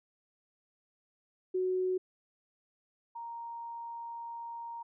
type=tone pair in turn; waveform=sine; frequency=370 / 932.3 Hz; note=F#4 / A#5; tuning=0 / 0 cents; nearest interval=octave + major third; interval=1600 cents; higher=second; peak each=-28 / -39 dBFS; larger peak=first; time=1.54-1.98 / 3.15-4.83 s; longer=second; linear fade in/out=10 ms; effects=none